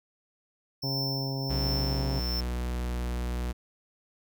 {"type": "tone with tremolo", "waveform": "square", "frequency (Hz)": 5350, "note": "E8", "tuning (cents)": 25, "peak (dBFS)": -30, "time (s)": [0.82, 2.41], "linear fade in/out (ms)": 10, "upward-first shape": "triangle", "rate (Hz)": 1.4, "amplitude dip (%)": 70}
{"type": "harmonic tone", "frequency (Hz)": 134.8, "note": "C#3", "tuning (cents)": -48, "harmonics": [1, 2, 3, 4, 5, 6, 7], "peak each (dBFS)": [-31, -37, -41, -43, -45, -47, -48], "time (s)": [0.83, 2.2], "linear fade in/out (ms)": 10}
{"type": "tone with pitch glide", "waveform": "45% pulse", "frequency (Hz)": [61.74, 60.68], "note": ["B1", "B1"], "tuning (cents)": [0, -30], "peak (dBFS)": -29, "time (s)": [1.49, 3.53], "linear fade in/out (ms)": 20, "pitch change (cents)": -30, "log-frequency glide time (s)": [1.63, 2.96]}
{"effects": []}